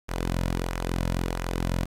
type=tone with flanger; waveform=sawtooth; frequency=43.65 Hz; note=F1; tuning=in tune; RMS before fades=-28 dBFS; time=0.08-1.86 s; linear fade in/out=20 ms; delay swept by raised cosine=0.23 to 2.63 ms; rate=1.5 Hz; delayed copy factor=-0.5; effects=resampled to 32000 Hz + 8-bit